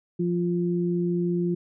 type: tone pair together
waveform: sine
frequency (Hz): 174.6 / 349.2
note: F3 / F4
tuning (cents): 0 / 0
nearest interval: octave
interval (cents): 1200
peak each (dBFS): -24 / -26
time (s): 0.19-1.55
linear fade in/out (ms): 10
effects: none